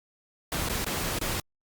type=noise with dropouts; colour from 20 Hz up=pink; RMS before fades=-30 dBFS; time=0.52-1.4 s; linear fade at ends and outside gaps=2 ms; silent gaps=0.688-0.696 / 0.846-0.864 / 1.188-1.212 s; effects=Opus 48 kbps